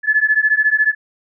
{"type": "beating tone pair", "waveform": "sine", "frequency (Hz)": [1717, 1731], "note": ["A6", "A6"], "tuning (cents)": [-43, -29], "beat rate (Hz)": 14, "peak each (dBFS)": -15, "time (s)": [0.03, 0.95], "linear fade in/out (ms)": 50, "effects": []}